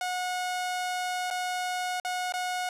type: tone with dropouts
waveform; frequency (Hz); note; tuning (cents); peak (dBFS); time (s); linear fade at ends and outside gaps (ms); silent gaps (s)
sawtooth; 728; F#5; -28; -25; 0.01-2.69; 2; 1.303-1.309 / 2-2.048 / 2.323-2.338
effects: low-pass 11000 Hz 12 dB/octave